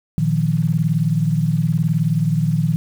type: chord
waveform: sine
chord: Bb suspended fourth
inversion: none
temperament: equal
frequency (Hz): 116.54 / 155.56 / 174.61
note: Bb2 / Eb3 / F3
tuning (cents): 0 / 0 / 0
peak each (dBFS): -22 / -17 / -21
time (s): 0.18-2.76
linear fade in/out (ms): 0
effects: 7-bit